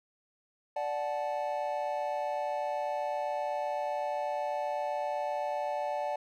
triangle chord, D major, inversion none, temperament equal with one note detuned, 587.3 / 740 / 867.9 Hz, D5 / F#5 / A5, 0 / 0 / -24 cents, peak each -32 / -34 / -34 dBFS, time 0.76-6.16 s, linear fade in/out 5 ms, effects none

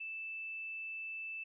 sine tone, 2640 Hz, E7, 2 cents sharp, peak -40 dBFS, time 0-1.44 s, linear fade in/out 10 ms, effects none

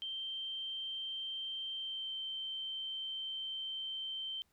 sine tone with pitch glide, 3136 to 3114 Hz, G7 to G7, 0 to -12 cents, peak -38 dBFS, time 0.02-4.42 s, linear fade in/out 0 ms, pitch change -12 cents, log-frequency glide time 1.74-2.14 s, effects pink hiss -75 dBFS RMS until 4.52 s

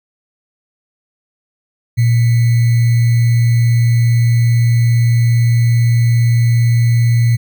sine tone with sample-and-hold, 117.6 Hz, A#2, 16 cents sharp, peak -8 dBFS, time 1.97-7.37 s, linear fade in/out 20 ms, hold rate 2100 Hz, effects none

